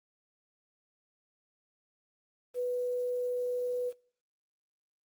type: tone with quantisation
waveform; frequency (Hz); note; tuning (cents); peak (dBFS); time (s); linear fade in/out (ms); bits
sine; 493.9; B4; 0; -29; 2.54-3.93; 50; 9
effects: noise-tail reverb RT60 0.4 s tail -22 dB re dry + Opus 24 kbps